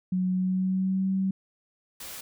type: tone with pitch glide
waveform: sine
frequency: 184.1 to 191.14 Hz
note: F#3 to G3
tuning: -8 to -43 cents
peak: -23 dBFS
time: 0.12-1.31 s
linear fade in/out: 5 ms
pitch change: +65 cents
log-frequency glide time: 0.3-1.1 s
type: noise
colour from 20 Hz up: white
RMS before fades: -40 dBFS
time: 2-2.21 s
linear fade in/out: 5 ms
effects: none